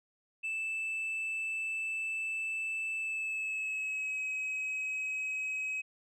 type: tone with pitch glide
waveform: sine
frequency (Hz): 2637 to 2546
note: E7 to D#7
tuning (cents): 0 to +39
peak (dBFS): -30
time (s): 0.43-5.82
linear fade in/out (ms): 20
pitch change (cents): -61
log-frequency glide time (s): 2.96-4.2
effects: tanh soft clip ceiling -32 dBFS